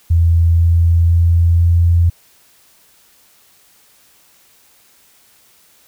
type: tone with pitch steps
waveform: sine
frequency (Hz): 83.8 / 84.33 / 84.87 / 85.41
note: E2 / E2 / F2 / F2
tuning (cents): +29 / +40 / -49 / -38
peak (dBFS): -8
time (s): 0.1-2.1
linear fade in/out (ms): 10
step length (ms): 500
effects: white hiss -51 dBFS RMS until 5.87 s